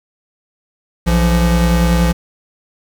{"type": "tone pair together", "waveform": "square", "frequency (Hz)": [60.42, 170.9], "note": ["B1", "F3"], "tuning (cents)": [-37, -37], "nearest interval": "octave + tritone", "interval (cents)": 1800, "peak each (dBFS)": -14, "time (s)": [1.06, 2.13], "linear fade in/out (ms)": 20, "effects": ["8-bit"]}